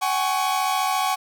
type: chord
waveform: 45% pulse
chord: F# suspended second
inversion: none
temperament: equal with one note detuned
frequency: 756.4 / 830.6 / 1108.7 Hz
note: F#5 / G#5 / C#6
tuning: +38 / 0 / 0 cents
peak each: -24 / -26 / -25 dBFS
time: 0.01-1.16 s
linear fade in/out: 20 ms
effects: none